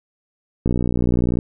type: click train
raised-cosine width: 3 ms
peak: -7 dBFS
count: 45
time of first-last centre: 0.66-1.388 s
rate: 60.4 Hz
effects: none